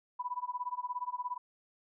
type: tone with tremolo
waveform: sine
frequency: 987.8 Hz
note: B5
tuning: in tune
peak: -31 dBFS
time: 0.19-1.38 s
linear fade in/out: 10 ms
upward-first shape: sine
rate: 17 Hz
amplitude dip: 95%
effects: none